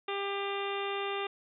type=harmonic tone; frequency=398.1 Hz; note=G4; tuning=27 cents sharp; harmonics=1 / 2 / 3 / 4 / 5 / 6 / 7 / 8 / 9; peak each=-35 / -39 / -39 / -47 / -44 / -44 / -42 / -50 / -44 dBFS; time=0.08-1.27 s; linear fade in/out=5 ms; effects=none